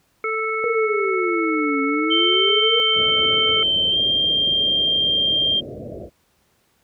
harmonic tone, 440 Hz, A4, in tune, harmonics 1 / 3 / 5, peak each -25 / -25 / -25 dBFS, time 0.24-3.63 s, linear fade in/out 2 ms
sine exponential two-way sweep, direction down then up, 476.7 to 273.6 to 476.7 Hz, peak -20 dBFS, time 0.64-2.8 s, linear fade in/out 0 ms, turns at 1.82 s
sine tone with pitch glide, 3113 to 3184 Hz, G7 to G7, -13 to +26 cents, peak -16 dBFS, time 2.1-5.61 s, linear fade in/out 20 ms, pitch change +39 cents, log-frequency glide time 3.89-3.97 s
white low-pass noise, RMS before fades -33 dBFS, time 2.93-6.1 s, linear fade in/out 50 ms, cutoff 650 Hz, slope 96 dB/octave
effects pink hiss -63 dBFS RMS until 6.83 s + high-pass 60 Hz 12 dB/octave

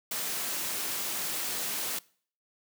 white noise, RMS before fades -33 dBFS, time 0.11-1.99 s, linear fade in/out 5 ms, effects noise-tail reverb RT60 0.5 s tail -23 dB re dry + high-pass 150 Hz 12 dB/octave

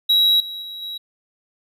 triangle tone with level steps, 3869 Hz, B7, 36 cents flat, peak -11 / -27 / -29 / -26 dBFS, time 0.09-0.98 s, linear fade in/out 10 ms, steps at 0.4 / 0.62 / 0.82 s, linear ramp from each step 2 ms, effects none

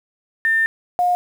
sine tone pair in turn, 1800 / 714.3 Hz, A6 / F5, +39 / +39 cents, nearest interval octave + major third, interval 1600 cents, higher first, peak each -14 dBFS, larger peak neither, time 0.45-0.66 / 0.99-1.15 s, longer first, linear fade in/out 0 ms, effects 7-bit

